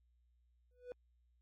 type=tone with exponential growth; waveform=triangle; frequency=493.9 Hz; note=B4; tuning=in tune; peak=-39 dBFS; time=0.71-0.92 s; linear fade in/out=1 ms; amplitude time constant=44 ms; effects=added 60 Hz sine -70 dBFS peak until 1.41 s + AAC 32 kbps